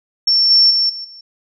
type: tone with level steps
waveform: sine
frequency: 5430 Hz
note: F8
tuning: 50 cents flat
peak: -10 / -7 / -12 / -25 / -35 dBFS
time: 0.27-1.21 s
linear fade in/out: 5 ms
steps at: 0.5 / 0.7 / 0.89 / 1.04 s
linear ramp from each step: 10 ms
effects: none